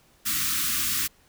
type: band-stop noise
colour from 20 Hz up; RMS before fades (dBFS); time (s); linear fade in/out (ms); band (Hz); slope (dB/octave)
white; -26; 0.25-1.08; 20; 330 to 1100; 96
effects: pink hiss -60 dBFS RMS until 1.28 s